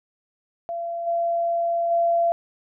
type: tone with level steps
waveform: sine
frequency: 681 Hz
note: F5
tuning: 44 cents flat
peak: -26 / -20 / -17 dBFS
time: 0.69-2.32 s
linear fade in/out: 0 ms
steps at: 1.06 / 1.9 s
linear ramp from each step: 20 ms
effects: none